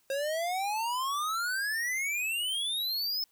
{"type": "exponential sweep", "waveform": "square", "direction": "up", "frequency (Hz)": [535, 5274], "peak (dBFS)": -30, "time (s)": [0.1, 3.24], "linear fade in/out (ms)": 2, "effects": ["white hiss -69 dBFS RMS until 3.31 s"]}